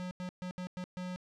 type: tone bursts at uneven times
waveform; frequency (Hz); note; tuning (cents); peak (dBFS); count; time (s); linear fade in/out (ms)
square; 181.7; F#3; -31; -38; 6; 0-0.11 / 0.2-0.29 / 0.42-0.51 / 0.58-0.67 / 0.77-0.84 / 0.97-1.16; 0
effects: low-pass 6000 Hz 12 dB/octave